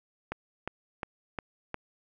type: click train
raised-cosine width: 0.5 ms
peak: -18 dBFS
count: 5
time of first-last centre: 0.32-1.743 s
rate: 2.81 Hz
effects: none